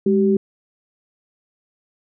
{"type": "tone pair together", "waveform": "sine", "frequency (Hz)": [205.4, 386.1], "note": ["G#3", "G4"], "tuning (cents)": [-19, -26], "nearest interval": "major seventh", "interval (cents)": 1093, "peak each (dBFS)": -16, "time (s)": [0.06, 0.37], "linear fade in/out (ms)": 5, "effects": []}